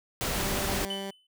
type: noise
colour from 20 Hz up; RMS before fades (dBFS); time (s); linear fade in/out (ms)
pink; -30; 0.21-0.85; 0
type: tone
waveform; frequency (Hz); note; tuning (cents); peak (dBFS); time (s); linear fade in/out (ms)
15% pulse; 196; G3; 0; -28; 0.37-1.11; 10
type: tone with exponential decay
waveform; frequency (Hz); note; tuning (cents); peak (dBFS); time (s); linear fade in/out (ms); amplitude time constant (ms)
triangle; 3021; F#7; +35; -28; 0.9-1.27; 5; 80
effects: none